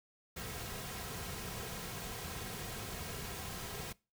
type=noise with comb filter; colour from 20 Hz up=pink; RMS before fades=-43 dBFS; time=0.36-3.93 s; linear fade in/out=10 ms; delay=3.4 ms; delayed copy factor=-0.5; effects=noise-tail reverb RT60 0.3 s tail -23 dB re dry